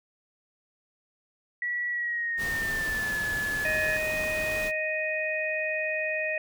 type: tone with pitch glide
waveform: sine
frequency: 1938 to 1716.6 Hz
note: B6 to A6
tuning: -33 to -43 cents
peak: -27 dBFS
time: 1.62-3.97 s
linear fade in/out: 2 ms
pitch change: -210 cents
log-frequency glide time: 1.9-3.17 s
type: noise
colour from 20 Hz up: pink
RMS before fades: -37 dBFS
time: 2.37-4.72 s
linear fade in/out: 50 ms
type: harmonic tone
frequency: 622.3 Hz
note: D#5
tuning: in tune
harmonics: 1 / 3 / 4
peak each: -31 / -31 / -31 dBFS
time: 3.65-6.38 s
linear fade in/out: 2 ms
effects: none